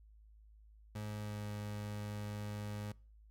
30% pulse tone with pitch glide, 105.5 to 104.11 Hz, G#2 to G#2, +28 to +5 cents, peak -38 dBFS, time 0.95-2.92 s, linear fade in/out 5 ms, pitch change -23 cents, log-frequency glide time 1.1-1.47 s, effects noise-tail reverb RT60 0.4 s tail -24 dB re dry + added 53 Hz sine -58 dBFS peak until 3.3 s

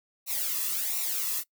blue noise with flanger, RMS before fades -30 dBFS, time 0.26-1.44 s, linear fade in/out 50 ms, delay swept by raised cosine 0.61 to 1.34 ms, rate 1.4 Hz, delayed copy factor -0.75, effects noise-tail reverb RT60 0.1 s tail -22 dB re dry

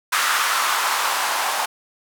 blue noise with band-pass filter sweep, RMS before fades -21 dBFS, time 0.12-1.66 s, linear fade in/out 10 ms, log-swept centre 1300 to 840 Hz, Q 2.7, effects none

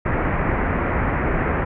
pink low-pass noise, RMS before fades -21 dBFS, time 0.05-1.65 s, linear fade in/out 10 ms, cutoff 2200 Hz, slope 48 dB/octave, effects none

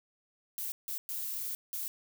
violet noise bursts at uneven times, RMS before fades -37 dBFS, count 4, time 0.58-0.72 / 0.88-0.98 / 1.09-1.55 / 1.73-1.88 s, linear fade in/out 0 ms, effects none

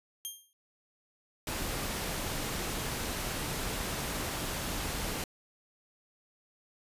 5% pulse tone with exponential decay, 3202 Hz, G7, 36 cents sharp, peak -24 dBFS, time 0.25-0.53 s, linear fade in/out 0 ms, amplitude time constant 60 ms
pink noise, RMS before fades -35 dBFS, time 1.47-5.24 s, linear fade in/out 2 ms
effects resampled to 32000 Hz

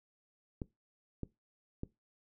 clicks, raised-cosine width 3 ms, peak -25 dBFS, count 3, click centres 0.618 / 1.233 / 1.834 s, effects noise-tail reverb RT60 0.2 s tail -20 dB re dry

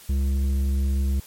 sine tone with tanh clipping, 67.9 Hz, C#2, 35 cents flat, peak -21 dBFS, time 0.09-1.2 s, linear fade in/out 5 ms, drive 9 dB, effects white hiss -47 dBFS RMS until 1.26 s + MP3 64 kbps

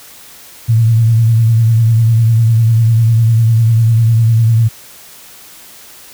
sine tone with vibrato, 113.6 Hz, A#2, 44 cents flat, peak -6 dBFS, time 0.68-4.69 s, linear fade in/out 20 ms, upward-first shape sine, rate 10 Hz, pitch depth 50 cents each way, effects white hiss -37 dBFS RMS until 6.13 s

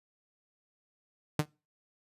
sawtooth tone with exponential decay, 150.9 Hz, D3, 47 cents sharp, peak -19 dBFS, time 1.39-1.46 s, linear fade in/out 5 ms, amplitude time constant 15 ms, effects noise-tail reverb RT60 0.3 s tail -24 dB re dry + resampled to 32000 Hz

